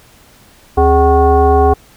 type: tone with frequency modulation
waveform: sine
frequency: 415.3 Hz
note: G#4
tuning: in tune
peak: -6 dBFS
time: 0.77-1.74 s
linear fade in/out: 10 ms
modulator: 341 Hz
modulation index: 1.4
effects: pink hiss -45 dBFS RMS until 1.96 s